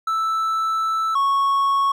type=tone pair in turn; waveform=triangle; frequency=1318.5 / 1105.2 Hz; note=E6 / C#6; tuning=0 / -6 cents; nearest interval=minor third; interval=306 cents; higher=first; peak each=-17 / -14 dBFS; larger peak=second; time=0.07-1.15 / 1.15-1.92 s; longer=first; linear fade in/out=5 ms; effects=none